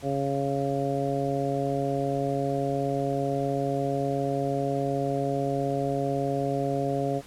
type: harmonic tone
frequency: 138.59 Hz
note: C#3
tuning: in tune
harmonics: 1 / 2 / 3 / 4 / 5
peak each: -31 / -31 / -31 / -31 / -31 dBFS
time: 0.02-7.22 s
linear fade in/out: 50 ms
effects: pink hiss -49 dBFS RMS until 7.26 s + low-pass 11000 Hz 12 dB/octave